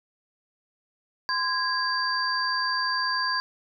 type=tone cluster; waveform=sine; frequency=1031 / 1645 / 4684 Hz; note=C6 / G#6 / D8; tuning=-26 / -17 / -5 cents; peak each=-28 dBFS; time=1.29-3.4 s; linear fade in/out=0 ms; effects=none